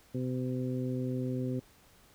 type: harmonic tone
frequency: 127.5 Hz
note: C3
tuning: 44 cents flat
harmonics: 1 / 2 / 3 / 4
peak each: -34 / -34 / -40 / -42 dBFS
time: 0.14-1.6 s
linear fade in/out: 10 ms
effects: pink hiss -61 dBFS RMS until 2.14 s